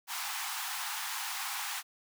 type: high-pass noise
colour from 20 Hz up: pink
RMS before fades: -37 dBFS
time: 0.07-1.83 s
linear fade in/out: 50 ms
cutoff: 760 Hz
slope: 96 dB/octave
effects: none